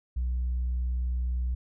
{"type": "tone", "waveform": "sine", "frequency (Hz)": 61.74, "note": "B1", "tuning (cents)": 0, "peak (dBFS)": -24, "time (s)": [0.16, 1.55], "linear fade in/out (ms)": 10, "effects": ["tanh soft clip ceiling -24 dBFS"]}